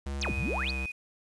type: tone with pitch glide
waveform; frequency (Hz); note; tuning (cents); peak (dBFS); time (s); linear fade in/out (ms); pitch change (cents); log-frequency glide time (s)
square; 69.3 to 66.06; C#2 to C2; 0 to +17; -33; 0.06-0.86; 5; -83; 0.29-0.39
type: exponential two-way sweep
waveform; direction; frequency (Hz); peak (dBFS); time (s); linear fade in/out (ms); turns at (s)
sine; down then up; 7650 to 55 to 4926; -31; 0.21-0.71; 5; 0.34
type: tone with vibrato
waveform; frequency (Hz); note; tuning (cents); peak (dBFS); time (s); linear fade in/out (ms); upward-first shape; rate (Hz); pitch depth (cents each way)
sine; 2489; D#7; 0; -34; 0.22-0.92; 10; sine; 8.3; 9
effects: resampled to 24000 Hz + 9-bit